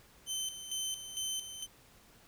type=tone with tremolo; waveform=20% pulse; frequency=3078 Hz; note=G7; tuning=32 cents flat; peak=-29 dBFS; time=0.26-1.67 s; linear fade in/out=50 ms; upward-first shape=square; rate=2.2 Hz; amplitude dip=65%; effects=pink hiss -61 dBFS RMS until 2.27 s